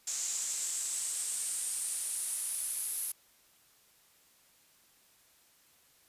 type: noise with band-pass filter sweep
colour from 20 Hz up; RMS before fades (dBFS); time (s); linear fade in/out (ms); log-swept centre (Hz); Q
pink; -36; 0.07-3.12; 5; 7000 to 11000; 5.1
effects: white hiss -65 dBFS RMS until 6.08 s + resampled to 32000 Hz